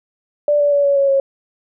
sine tone with pitch steps, 587.3 / 578.9 / 570.6 / 562.4 / 554.3 / 546.4 Hz, D5 / D5 / C#5 / C#5 / C#5 / C#5, 0 / -25 / +50 / +25 / 0 / -25 cents, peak -11 dBFS, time 0.48-1.2 s, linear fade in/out 2 ms, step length 120 ms, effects none

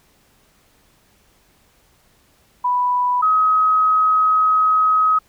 sine tone pair in turn, 987.8 / 1268.6 Hz, B5 / D#6, 0 / +33 cents, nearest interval major third, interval 433 cents, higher second, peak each -15 / -12 dBFS, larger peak second, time 2.64-3.22 / 3.22-5.19 s, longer second, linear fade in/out 10 ms, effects pink hiss -57 dBFS RMS until 5.28 s

